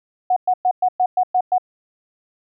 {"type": "tone bursts", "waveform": "sine", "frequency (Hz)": 734, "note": "F#5", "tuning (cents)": -14, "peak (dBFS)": -13, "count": 8, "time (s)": [0.3, 1.582], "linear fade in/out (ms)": 5, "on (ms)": 64, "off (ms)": 110, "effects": []}